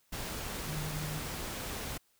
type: tone in noise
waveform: sine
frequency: 152.5 Hz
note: D#3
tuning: 34 cents flat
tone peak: -37 dBFS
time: 0.68-1.21 s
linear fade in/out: 10 ms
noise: pink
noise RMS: -39 dBFS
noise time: 0.12-1.98 s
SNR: -1 dB
effects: white hiss -71 dBFS RMS until 2.19 s